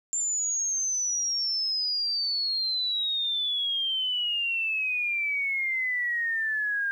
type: exponential sweep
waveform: sine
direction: down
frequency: 7300 to 1600 Hz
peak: -25 dBFS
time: 0.13-6.91 s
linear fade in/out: 0 ms
effects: 10-bit